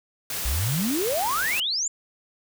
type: noise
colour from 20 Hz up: white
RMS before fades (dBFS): -30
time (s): 0.3-1.6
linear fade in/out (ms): 2
type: exponential sweep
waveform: sine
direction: up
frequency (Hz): 55 to 7459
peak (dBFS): -23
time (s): 0.45-1.88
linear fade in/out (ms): 5
effects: none